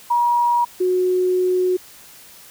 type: tone pair in turn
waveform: sine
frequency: 956 / 366 Hz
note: A#5 / F#4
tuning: +43 / -19 cents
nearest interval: octave + perfect fourth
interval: 1662 cents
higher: first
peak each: -14 / -15 dBFS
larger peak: first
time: 0.1-0.65 / 0.8-1.77 s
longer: second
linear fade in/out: 10 ms
effects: white hiss -44 dBFS RMS until 2.5 s